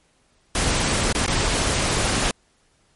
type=noise with dropouts; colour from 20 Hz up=pink; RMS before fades=-21 dBFS; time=0.55-2.31 s; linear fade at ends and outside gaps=1 ms; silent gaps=1.126-1.149 / 1.263-1.278 s; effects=pink hiss -62 dBFS RMS until 2.95 s + MP3 48 kbps